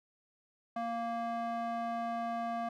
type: tone with band-pass filter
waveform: square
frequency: 232.3 Hz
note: A#3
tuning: 6 cents flat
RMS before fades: -36 dBFS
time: 0.76-2.69 s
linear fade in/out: 5 ms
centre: 820 Hz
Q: 2.1
effects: none